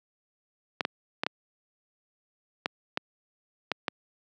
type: clicks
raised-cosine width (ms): 0.3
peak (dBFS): -10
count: 8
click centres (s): 0.808 / 0.851 / 1.235 / 1.265 / 2.659 / 2.974 / 3.717 / 3.882
effects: high-pass 200 Hz 12 dB/octave